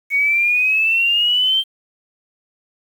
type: exponential sweep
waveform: sine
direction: up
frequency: 2217 to 3162 Hz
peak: -13 dBFS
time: 0.1-1.64 s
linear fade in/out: 50 ms
effects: 7-bit